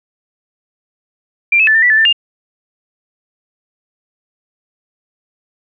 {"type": "tone with pitch steps", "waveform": "sine", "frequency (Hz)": [2373, 2593, 1752, 1797, 1959, 1748, 1782, 2809], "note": ["D7", "E7", "A6", "A6", "B6", "A6", "A6", "F7"], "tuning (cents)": [17, -29, -8, 36, -15, -12, 22, 9], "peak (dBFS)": -7, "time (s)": [1.52, 2.128], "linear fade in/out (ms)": 5, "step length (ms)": 76, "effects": []}